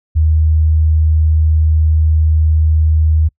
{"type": "tone", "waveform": "sine", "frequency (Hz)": 78.4, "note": "D#2", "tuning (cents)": 14, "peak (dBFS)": -8, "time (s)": [0.15, 3.29], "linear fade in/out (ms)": 20, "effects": ["noise-tail reverb RT60 0.1 s tail -26 dB re dry"]}